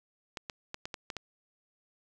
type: clicks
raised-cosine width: 0.2 ms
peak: -20 dBFS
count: 7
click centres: 0.372 / 0.498 / 0.744 / 0.855 / 0.942 / 1.102 / 1.167 s
effects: 10-bit